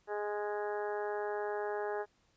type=harmonic tone; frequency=207.7 Hz; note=G#3; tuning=in tune; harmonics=2 / 3 / 4 / 5 / 6 / 7 / 8 / 9; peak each=-36 / -42 / -40 / -49 / -50 / -50 / -46 / -57 dBFS; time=0.07-2.06 s; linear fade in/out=50 ms; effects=pink hiss -72 dBFS RMS until 2.36 s + resampled to 16000 Hz